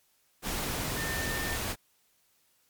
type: tone in noise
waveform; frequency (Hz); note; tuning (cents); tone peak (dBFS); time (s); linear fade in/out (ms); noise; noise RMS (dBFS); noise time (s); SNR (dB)
sine; 1804; A6; +43; -35; 0.95-1.59; 50; pink; -33; 0.42-1.76; -5
effects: white hiss -69 dBFS RMS until 2.69 s + MP3 96 kbps